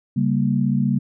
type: chord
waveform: sine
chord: G diminished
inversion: second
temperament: equal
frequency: 138.59 / 196 / 233.1 Hz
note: Db3 / G3 / Bb3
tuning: 0 / 0 / 0 cents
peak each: -21 dBFS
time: 0.16-0.99 s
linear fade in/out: 10 ms
effects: none